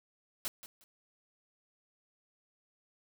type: noise with echo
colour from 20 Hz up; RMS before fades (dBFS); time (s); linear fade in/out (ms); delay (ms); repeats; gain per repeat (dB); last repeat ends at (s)
white; -36; 0.45-0.48; 0; 180; 2; -13; 0.84
effects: none